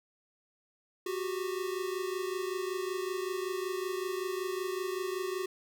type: tone pair together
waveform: square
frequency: 366.7 / 392 Hz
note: F#4 / G4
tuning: -15 / 0 cents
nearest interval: minor second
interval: 115 cents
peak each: -35 / -38 dBFS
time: 1.06-5.46 s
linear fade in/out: 5 ms
effects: none